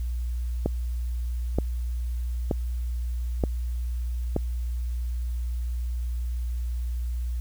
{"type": "click train", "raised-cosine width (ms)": 2, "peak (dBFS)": -10, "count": 5, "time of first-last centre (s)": [0.66, 4.364], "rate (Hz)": 1.08, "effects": ["added 60 Hz sine -26 dBFS peak until 7.4 s", "white hiss -55 dBFS RMS until 7.4 s"]}